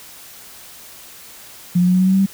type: tone with pitch steps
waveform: sine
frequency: 176.8 / 179.27 / 181.77 / 184.31 / 186.88 / 189.49 / 192.13 / 194.82 Hz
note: F3 / F3 / F#3 / F#3 / F#3 / F#3 / G3 / G3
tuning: +22 / +46 / -30 / -6 / +18 / +42 / -35 / -10 cents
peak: -11 dBFS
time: 1.75-2.262 s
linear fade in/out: 10 ms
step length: 64 ms
effects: white hiss -40 dBFS RMS until 2.33 s